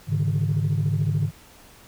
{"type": "chord", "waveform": "sine", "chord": "Ab suspended fourth", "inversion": "none", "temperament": "equal with one note detuned", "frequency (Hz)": [103.83, 141.83, 155.56], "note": ["Ab2", "Db3", "Eb3"], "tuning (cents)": [0, 40, 0], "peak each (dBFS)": -23, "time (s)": [0.07, 1.31], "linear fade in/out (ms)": 50, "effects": ["tanh soft clip ceiling -15 dBFS", "pink hiss -50 dBFS RMS until 1.87 s"]}